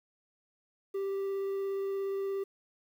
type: tone with vibrato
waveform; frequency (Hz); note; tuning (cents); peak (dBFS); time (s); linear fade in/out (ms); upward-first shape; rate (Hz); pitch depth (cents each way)
triangle; 392; G4; 0; -29; 0.94-2.44; 10; triangle; 17; 8
effects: 10-bit